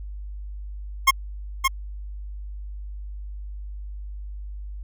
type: tone with echo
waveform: 25% pulse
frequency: 1074 Hz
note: C6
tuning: 45 cents sharp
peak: -8 dBFS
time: 1.07-1.11 s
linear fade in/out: 10 ms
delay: 570 ms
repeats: 1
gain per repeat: -5 dB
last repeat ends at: 1.68 s
effects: added 50 Hz sine -32 dBFS peak until 4.83 s